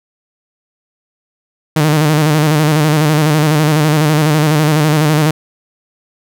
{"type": "tone with vibrato", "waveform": "sawtooth", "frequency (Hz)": 152.6, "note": "D#3", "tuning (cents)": -33, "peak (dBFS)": -5, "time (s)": [1.76, 5.31], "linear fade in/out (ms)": 5, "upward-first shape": "square", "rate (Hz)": 12, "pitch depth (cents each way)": 52, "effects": []}